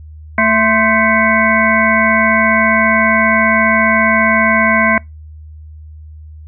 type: harmonic tone with a mistuned harmonic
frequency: 221.3 Hz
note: A3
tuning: 10 cents sharp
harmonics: 1 / 3 / 5 / 7 / 9 / 10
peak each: -16 / -16 / -16 / -16 / -16 / -16 dBFS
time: 0.38-4.98 s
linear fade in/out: 2 ms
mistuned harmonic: 5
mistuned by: -99 cents
effects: noise-tail reverb RT60 0.2 s tail -26 dB re dry + added 77 Hz sine -31 dBFS peak until 6.47 s